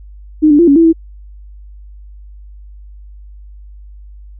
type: tone with pitch steps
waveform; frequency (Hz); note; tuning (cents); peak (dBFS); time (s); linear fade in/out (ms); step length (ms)
sine; 307.7 / 292.9 / 342.3 / 281.2 / 331.2 / 326.5; D#4 / D4 / F4 / C#4 / E4 / E4; -19 / -5 / -35 / +25 / +8 / -17; -4; 0.42-0.93; 20; 85
effects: added 50 Hz sine -32 dBFS peak until 4.39 s